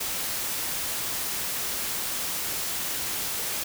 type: noise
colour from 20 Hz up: white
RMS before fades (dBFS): -30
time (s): 0-3.64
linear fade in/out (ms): 10
effects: none